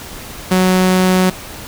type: tone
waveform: sawtooth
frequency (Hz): 185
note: F#3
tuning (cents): 0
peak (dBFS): -6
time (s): 0.51-1.3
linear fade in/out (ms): 5
effects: pink hiss -31 dBFS RMS until 1.67 s